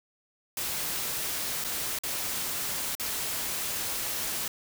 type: noise with dropouts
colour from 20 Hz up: white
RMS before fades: -32 dBFS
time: 0.57-4.48 s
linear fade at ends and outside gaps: 2 ms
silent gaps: 1.641-1.646 / 1.988-2.035 / 2.952-2.997 s
effects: none